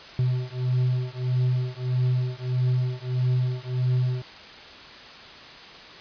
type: beating tone pair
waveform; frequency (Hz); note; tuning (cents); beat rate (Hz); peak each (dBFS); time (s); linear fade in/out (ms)
triangle; 125.5 / 127.1; B2 / C3; +28 / -50; 1.6; -23; 0.19-4.22; 2
effects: white hiss -43 dBFS RMS until 6 s + resampled to 11025 Hz